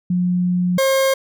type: tone pair in turn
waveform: sine / 40% pulse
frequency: 179.1 / 535.7 Hz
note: F3 / C5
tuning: +44 / +41 cents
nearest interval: octave + perfect fifth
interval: 1897 cents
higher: second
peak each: -15 / -13 dBFS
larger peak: second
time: 0.1-0.78 / 0.78-1.14 s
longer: first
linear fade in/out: 5 ms
effects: none